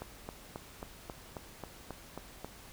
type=click train; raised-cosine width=1 ms; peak=-26 dBFS; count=10; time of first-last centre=0.02-2.446 s; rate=3.71 Hz; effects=added 50 Hz sine -61 dBFS peak until 2.72 s + pink hiss -53 dBFS RMS until 2.72 s